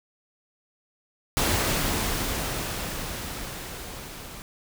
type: noise with level ramp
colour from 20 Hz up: pink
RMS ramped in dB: -23 to -41 dBFS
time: 1.37-4.42 s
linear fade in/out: 0 ms
effects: none